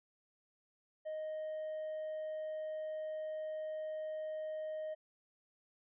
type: tone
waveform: triangle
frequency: 622.3 Hz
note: D#5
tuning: in tune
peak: -36 dBFS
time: 1.05-4.95 s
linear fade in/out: 20 ms
effects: tanh soft clip ceiling -32 dBFS + resampled to 8000 Hz